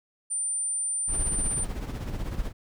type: tone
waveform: sine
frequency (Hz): 9140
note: D9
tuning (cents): -48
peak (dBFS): -26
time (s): 0.3-1.65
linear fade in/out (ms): 20
type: noise with tremolo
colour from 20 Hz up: brown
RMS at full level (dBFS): -29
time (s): 1.07-2.53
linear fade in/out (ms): 50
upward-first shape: sine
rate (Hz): 16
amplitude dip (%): 55
effects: none